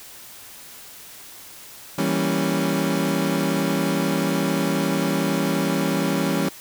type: chord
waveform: 30% pulse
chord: E diminished seventh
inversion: none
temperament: equal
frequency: 164.81 / 196 / 233.1 / 277.2 Hz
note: E3 / G3 / Bb3 / Db4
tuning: 0 / 0 / 0 / 0 cents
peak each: -23 / -22 / -27 / -22 dBFS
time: 1.98-6.49 s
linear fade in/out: 5 ms
effects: white hiss -42 dBFS RMS until 6.6 s